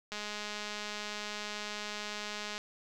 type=click train; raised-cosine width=0.2 ms; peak=-22 dBFS; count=515; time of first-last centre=0.12-2.579 s; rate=209 Hz; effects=none